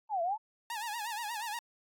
sine exponential two-way sweep, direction down then up, 907 to 657 to 907 Hz, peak -29 dBFS, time 0.09-0.38 s, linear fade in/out 50 ms, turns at 0.22 s
sawtooth tone with vibrato, 888 Hz, A5, 16 cents sharp, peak -32 dBFS, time 0.7-1.59 s, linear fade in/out 2 ms, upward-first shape sine, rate 8.4 Hz, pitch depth 130 cents each way
effects AAC 64 kbps

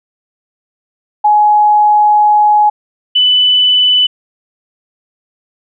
sine tone pair in turn, 840 / 2993 Hz, G#5 / F#7, +19 / +19 cents, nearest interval octave + minor seventh, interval 2200 cents, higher second, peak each -5 / -6 dBFS, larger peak first, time 1.24-2.7 / 3.15-4.07 s, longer first, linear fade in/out 10 ms, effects none

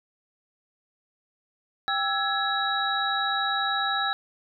sine tone cluster, 787 / 1323 / 1677 / 3870 Hz, G5 / E6 / G#6 / B7, +7 / +6 / +16 / -36 cents, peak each -29 dBFS, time 1.88-4.13 s, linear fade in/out 0 ms, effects none

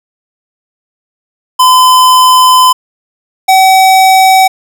square tone pair in turn, 1018 / 760.1 Hz, C6 / F#5, -48 / +46 cents, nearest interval perfect fourth, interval 506 cents, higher first, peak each -3 dBFS, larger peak neither, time 1.59-2.73 / 3.48-4.48 s, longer first, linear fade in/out 10 ms, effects none

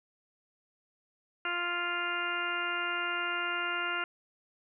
harmonic tone, 349.2 Hz, F4, in tune, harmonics 1 / 2 / 3 / 4 / 5 / 6 / 7 / 8, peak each -42 / -42 / -40 / -33 / -43 / -40 / -43 / -38 dBFS, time 1.45-4.04 s, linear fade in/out 2 ms, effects none

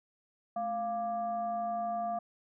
sine tone with frequency modulation, 697 Hz, F5, 4 cents flat, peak -31 dBFS, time 0.56-2.19 s, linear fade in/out 5 ms, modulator 482 Hz, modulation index 0.51, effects none

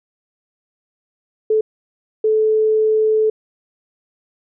sine tone bursts at uneven times, 434.7 Hz, A4, 21 cents flat, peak -12 dBFS, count 2, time 1.5-1.61 / 2.24-3.3 s, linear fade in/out 5 ms, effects none

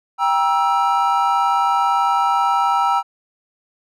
triangle chord, E diminished, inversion first, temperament just, 791.1 / 949.3 / 1318.5 Hz, G5 / Bb5 / E6, +16 / +31 / 0 cents, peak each -17 dBFS, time 0.18-3.03 s, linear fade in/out 50 ms, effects none

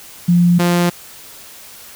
sine / sawtooth tone pair in turn, 174.61 / 174.61 Hz, F3 / F3, 0 / 0 cents, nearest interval unison, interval 0 cents, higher neither, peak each -8 dBFS, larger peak neither, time 0.28-0.59 / 0.59-0.9 s, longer neither, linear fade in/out 10 ms, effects white hiss -38 dBFS RMS until 1.95 s

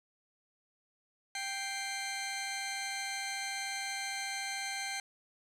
15% pulse tone pair together, 785.7 / 2093 Hz, G5 / C7, +4 / 0 cents, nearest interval octave + perfect fourth, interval 1696 cents, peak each -32 / -32 dBFS, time 1.35-5 s, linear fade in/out 2 ms, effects low-pass 10000 Hz 12 dB/octave + 10-bit

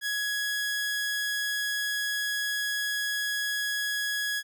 sawtooth tone, 1671 Hz, G#6, 10 cents sharp, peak -24 dBFS, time 0.01-4.43 s, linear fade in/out 50 ms, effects none

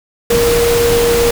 sine tone in noise, 471.1 Hz, A#4, 18 cents sharp, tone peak -10 dBFS, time 0.3-1.31 s, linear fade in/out 5 ms, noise pink, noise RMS -17 dBFS, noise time 0.3-1.31 s, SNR +4 dB, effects none

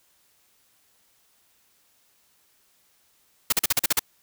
white noise bursts, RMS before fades -20 dBFS, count 8, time 3.5-3.994 s, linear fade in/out 5 ms, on 25 ms, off 42 ms, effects white hiss -64 dBFS RMS until 4.22 s

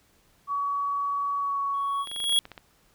sine tone with pitch glide, 1131 to 1118 Hz, C#6 to C#6, +34 to +14 cents, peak -25 dBFS, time 0.47-2.06 s, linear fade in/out 50 ms, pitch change -20 cents, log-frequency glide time 1.37-1.59 s
square tone with exponential growth, 3322 Hz, G#7, in tune, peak -18 dBFS, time 1.74-2.39 s, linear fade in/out 0 ms, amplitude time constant 140 ms
clicks, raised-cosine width 0.3 ms, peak -25 dBFS, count 11, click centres 2.073 / 2.115 / 2.162 / 2.202 / 2.241 / 2.295 / 2.325 / 2.363 / 2.454 / 2.517 / 2.578 s
effects pink hiss -63 dBFS RMS until 2.94 s

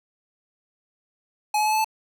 square tone with pitch steps, 845 / 852.4 / 859.8 / 867.3 / 874.8 Hz, G#5 / G#5 / A5 / A5 / A5, +30 / +45 / -40 / -25 / -10 cents, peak -20 dBFS, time 1.54-1.845 s, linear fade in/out 5 ms, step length 61 ms, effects none

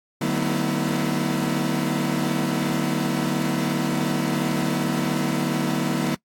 40% pulse tone cluster, 150.4 / 187.5 / 229.3 / 252.1 / 323.6 Hz, D3 / F#3 / A#3 / B3 / E4, +42 / +23 / -28 / +36 / -32 cents, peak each -27 dBFS, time 0.21-6.15 s, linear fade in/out 5 ms, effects noise-tail reverb RT60 0.1 s tail -21 dB re dry + AAC 64 kbps

